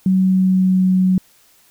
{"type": "tone with pitch glide", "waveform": "sine", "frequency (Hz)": [188, 185.84], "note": ["F#3", "F#3"], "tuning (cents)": [28, 8], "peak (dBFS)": -11, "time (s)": [0.06, 1.18], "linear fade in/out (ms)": 2, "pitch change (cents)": -20, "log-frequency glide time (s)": [0.17, 0.85], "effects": ["white hiss -53 dBFS RMS until 1.7 s"]}